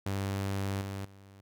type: tone with level steps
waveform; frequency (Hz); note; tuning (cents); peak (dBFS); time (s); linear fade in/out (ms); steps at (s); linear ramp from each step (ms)
sawtooth; 98.1; G2; +2; -27 / -32 / -48; 0.06-1.41; 5; 0.81 / 1.05; 2
effects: none